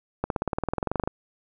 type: accelerating click train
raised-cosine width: 1 ms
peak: -11 dBFS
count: 18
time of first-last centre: 0.24-1.075 s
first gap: 62 ms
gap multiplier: 0.97
effects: none